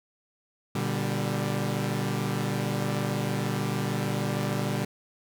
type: chord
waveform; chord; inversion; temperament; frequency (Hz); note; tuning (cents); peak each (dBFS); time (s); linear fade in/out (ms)
sawtooth; G major; first; equal with one note detuned; 120.3 / 146.83 / 196; B2 / D3 / G3; -45 / 0 / 0; -27; 0.75-4.85; 5
effects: none